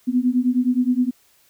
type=beating tone pair; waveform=sine; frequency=244.9 / 254.5 Hz; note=B3 / C4; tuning=-14 / -48 cents; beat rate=9.6 Hz; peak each=-19 dBFS; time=0.07-1.11 s; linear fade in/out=20 ms; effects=white hiss -58 dBFS RMS until 1.49 s